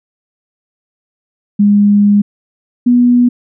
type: tone pair in turn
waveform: sine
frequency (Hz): 204.6 / 244.1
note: G#3 / B3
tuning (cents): -26 / -20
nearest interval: minor third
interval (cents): 306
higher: second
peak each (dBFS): -5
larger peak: neither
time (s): 1.59-2.22 / 2.86-3.29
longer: first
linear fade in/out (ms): 10
effects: none